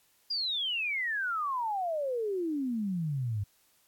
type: exponential sweep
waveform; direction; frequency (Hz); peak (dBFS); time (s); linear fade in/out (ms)
sine; down; 4924 to 97.4; -29; 0.3-3.44; 10
effects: white hiss -67 dBFS RMS until 3.87 s + AAC 64 kbps